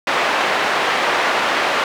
pink band-pass noise, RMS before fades -18 dBFS, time 0.07-1.84 s, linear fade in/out 2 ms, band 610 to 2600 Hz, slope 12 dB/octave, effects none

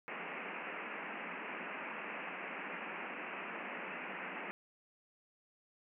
white band-pass noise, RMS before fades -44 dBFS, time 0.08-4.51 s, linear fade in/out 0 ms, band 170 to 2700 Hz, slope 96 dB/octave, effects none

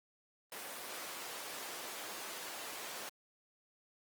pink high-pass noise, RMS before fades -45 dBFS, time 0.52-3.09 s, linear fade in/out 2 ms, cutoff 480 Hz, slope 12 dB/octave, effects Opus 24 kbps

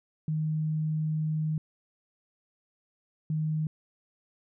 sine tone bursts at uneven times, 155.56 Hz, D#3, in tune, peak -26 dBFS, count 2, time 0.28-1.58 / 3.3-3.67 s, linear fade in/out 2 ms, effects none

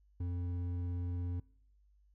triangle tone with hard clipping, 88.3 Hz, F2, 20 cents sharp, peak -36 dBFS, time 0.2-1.4 s, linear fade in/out 5 ms, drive 11 dB, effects noise-tail reverb RT60 0.7 s tail -24 dB re dry + added 50 Hz sine -64 dBFS peak until 2.14 s

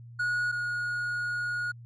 triangle tone pair in turn, 1453 / 1443.8 Hz, F#6 / F#6, -32 / -43 cents, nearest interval unison, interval 11 cents, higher first, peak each -24 / -27 dBFS, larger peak first, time 0.19-0.52 / 0.52-1.72 s, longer second, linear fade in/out 10 ms, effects added 118 Hz sine -44 dBFS peak until 1.85 s + resampled to 24000 Hz

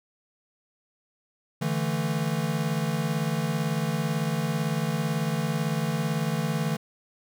square chord, D suspended second, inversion none, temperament equal, 146.83 / 164.81 / 220 Hz, D3 / E3 / A3, 0 / 0 / 0 cents, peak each -30 / -29 / -32 dBFS, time 1.61-6.77 s, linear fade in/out 10 ms, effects none

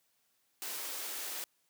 white high-pass noise, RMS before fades -40 dBFS, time 0.62-1.44 s, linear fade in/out 0 ms, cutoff 290 Hz, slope 24 dB/octave, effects white hiss -75 dBFS RMS until 1.69 s + high-pass 80 Hz 12 dB/octave

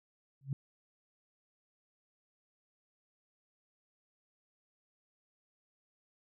sine tone with exponential growth, 136.6 Hz, C#3, 25 cents flat, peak -28 dBFS, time 0.41-0.53 s, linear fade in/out 2 ms, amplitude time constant 25 ms, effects none

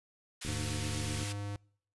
pink high-pass noise, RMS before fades -41 dBFS, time 0.41-1.33 s, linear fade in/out 10 ms, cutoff 2000 Hz, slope 12 dB/octave
click train, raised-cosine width 3 ms, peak -29 dBFS, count 59, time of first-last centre 0.45-1.231 s, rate 74.3 Hz
square tone, 101.8 Hz, G#2, 34 cents flat, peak -37 dBFS, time 0.48-1.56 s, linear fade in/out 0 ms
effects noise-tail reverb RT60 0.6 s tail -26 dB re dry + resampled to 24000 Hz

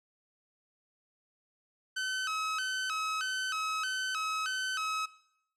sawtooth tone with vibrato, 1396.9 Hz, F6, in tune, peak -28 dBFS, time 1.96-5.06 s, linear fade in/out 10 ms, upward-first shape square, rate 1.6 Hz, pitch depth 150 cents each way, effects noise-tail reverb RT60 0.7 s tail -18 dB re dry + low-pass 8000 Hz 12 dB/octave

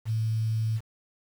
sine tone with quantisation, 111.1 Hz, A2, 17 cents sharp, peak -24 dBFS, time 0.05-0.81 s, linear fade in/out 50 ms, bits 8, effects none

